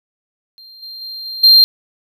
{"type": "tone with level steps", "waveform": "triangle", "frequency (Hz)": 4181, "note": "C8", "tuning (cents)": -2, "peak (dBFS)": [-36, -28, -25, -23, -3], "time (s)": [0.58, 1.64], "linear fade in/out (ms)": 0, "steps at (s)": [0.82, 1.01, 1.25, 1.43], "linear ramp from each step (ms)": 10, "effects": []}